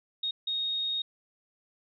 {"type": "tone bursts at uneven times", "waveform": "sine", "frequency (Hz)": 3729, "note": "A#7", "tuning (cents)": 0, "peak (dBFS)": -28, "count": 2, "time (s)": [[0.23, 0.31], [0.47, 1.02]], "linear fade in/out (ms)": 5, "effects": []}